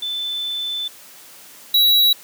sine / square tone pair in turn, 3520 / 3898 Hz, A7 / B7, 0 / -23 cents, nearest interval major second, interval 177 cents, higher second, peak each -22 / -12 dBFS, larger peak second, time 0.02-0.88 / 1.74-2.13 s, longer first, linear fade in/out 5 ms, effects white hiss -43 dBFS RMS until 2.23 s + high-pass 150 Hz 12 dB/octave

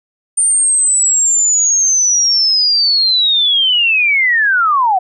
sine linear sweep, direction down, 9000 to 710 Hz, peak -9 dBFS, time 0.37-4.99 s, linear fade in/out 10 ms, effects none

